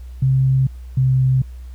sine tone pair in turn, 132.6 / 130.47 Hz, C3 / C3, +23 / -5 cents, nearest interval unison, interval 28 cents, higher first, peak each -12 dBFS, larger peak neither, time 0.22-0.67 / 0.97-1.42 s, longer neither, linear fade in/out 5 ms, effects added 62 Hz sine -31 dBFS peak until 1.74 s + pink hiss -55 dBFS RMS until 1.74 s

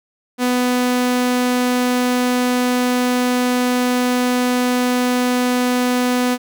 sawtooth tone, 248.5 Hz, B3, 11 cents sharp, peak -11 dBFS, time 0.38-6.38 s, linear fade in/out 50 ms, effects none

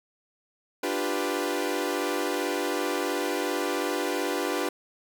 sawtooth chord, G dominant seventh, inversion second, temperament equal, 293.7 / 349.2 / 392 / 493.9 Hz, D4 / F4 / G4 / B4, 0 / 0 / 0 / 0 cents, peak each -28 dBFS, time 0.83-4.69 s, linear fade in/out 5 ms, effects none

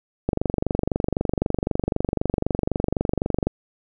click train, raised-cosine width 2 ms, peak -7 dBFS, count 77, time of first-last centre 0.29-3.47 s, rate 23.9 Hz, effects none

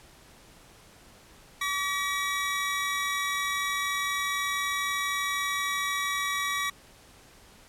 25% pulse tone pair together, 1141 / 1915.1 Hz, C#6 / A#6, +50 / +46 cents, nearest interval major sixth, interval 896 cents, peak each -26 / -27 dBFS, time 1.61-6.7 s, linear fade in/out 5 ms, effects pink hiss -54 dBFS RMS until 7.68 s + low-pass 12000 Hz 12 dB/octave

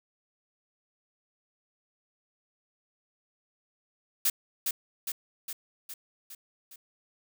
blue noise with echo, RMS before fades -25 dBFS, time 4.25-4.3 s, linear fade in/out 5 ms, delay 410 ms, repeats 6, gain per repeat -4 dB, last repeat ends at 6.76 s, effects none

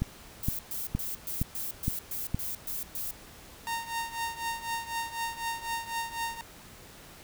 click train, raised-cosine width 5 ms, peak -15 dBFS, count 6, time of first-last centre 0.02-2.346 s, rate 2.15 Hz
violet noise bursts, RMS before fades -35 dBFS, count 10, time 0.43-3.11 s, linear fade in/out 2 ms, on 160 ms, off 120 ms
sawtooth tone with tremolo, 922 Hz, A#5, 19 cents flat, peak -25 dBFS, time 3.67-6.41 s, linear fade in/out 0 ms, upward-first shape triangle, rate 4 Hz, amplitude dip 85%
effects pink hiss -50 dBFS RMS until 7.23 s

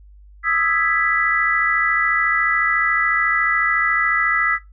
sine chord, E major seventh, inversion third, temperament equal, 1244.5 / 1318.5 / 1661.2 / 1975.5 Hz, D#6 / E6 / G#6 / B6, 0 / 0 / 0 / 0 cents, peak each -25 / -21 / -23 / -19 dBFS, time 0.43-4.59 s, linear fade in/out 50 ms, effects noise-tail reverb RT60 0.2 s tail -18 dB re dry + added 50 Hz sine -42 dBFS peak until 4.72 s

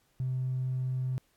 triangle tone with tanh clipping, 128.9 Hz, C3, 26 cents flat, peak -28 dBFS, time 0.2-1.18 s, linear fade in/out 0 ms, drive 1 dB, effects pink hiss -70 dBFS RMS until 1.36 s + AAC 64 kbps

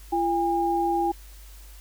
sine tone pair together, 340.6 / 810 Hz, F4 / G#5, -43 / -43 cents, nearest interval octave + minor third, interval 1500 cents, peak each -25 / -23 dBFS, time 0.12-1.12 s, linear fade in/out 10 ms, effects added 50 Hz sine -43 dBFS peak until 1.8 s + white hiss -52 dBFS RMS until 1.8 s

